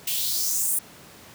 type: noise with high-pass filter sweep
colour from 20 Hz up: blue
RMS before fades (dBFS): -25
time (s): 0.07-0.79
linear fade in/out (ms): 5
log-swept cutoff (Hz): 2700 to 10000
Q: 3.2
effects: pink hiss -47 dBFS RMS until 1.34 s + high-pass 100 Hz 12 dB/octave